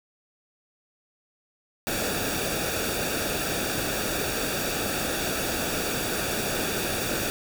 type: noise with comb filter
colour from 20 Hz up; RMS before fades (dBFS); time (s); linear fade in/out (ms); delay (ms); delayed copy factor
pink; -28; 1.87-7.3; 0; 0.97; -0.65
effects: none